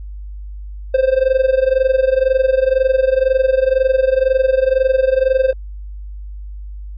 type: tone with amplitude modulation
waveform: triangle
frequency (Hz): 524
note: C5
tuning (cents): +2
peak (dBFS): -6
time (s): 0.94-5.53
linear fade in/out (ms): 5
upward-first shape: sine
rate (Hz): 22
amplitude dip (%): 85
effects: added 50 Hz sine -27 dBFS peak until 6.97 s + resampled to 11025 Hz